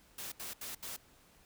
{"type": "noise bursts", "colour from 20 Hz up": "white", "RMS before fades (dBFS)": -43, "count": 4, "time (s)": [0.18, 0.965], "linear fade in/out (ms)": 5, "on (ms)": 140, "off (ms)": 75, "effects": ["pink hiss -64 dBFS RMS until 1.45 s"]}